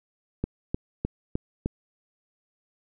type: click train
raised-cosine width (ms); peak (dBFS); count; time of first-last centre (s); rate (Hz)
3; -13; 5; 0.44-1.66; 3.28
effects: none